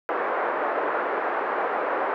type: band-pass noise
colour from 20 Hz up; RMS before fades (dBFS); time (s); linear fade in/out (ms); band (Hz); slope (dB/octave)
pink; -26; 0.09-2.14; 0; 410 to 1600; 24
effects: none